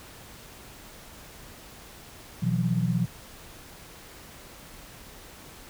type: chord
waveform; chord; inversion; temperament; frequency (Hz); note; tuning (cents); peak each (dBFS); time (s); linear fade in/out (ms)
sine; B suspended fourth; none; equal with one note detuned; 123.47 / 164.81 / 181.4; B2 / E3 / F#3; 0 / 0 / -34; -27; 2.42-3.06; 10
effects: pink hiss -47 dBFS RMS until 5.69 s